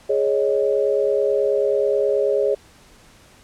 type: chord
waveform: sine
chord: Ab suspended fourth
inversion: none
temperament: just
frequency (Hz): 415.3 / 553.7 / 623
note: Ab4 / Db5 / Eb5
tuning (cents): 0 / -2 / +2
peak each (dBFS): -19 / -20 / -25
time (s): 0.09-2.55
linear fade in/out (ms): 10
effects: pink hiss -50 dBFS RMS until 3.43 s + low-pass 10000 Hz 12 dB/octave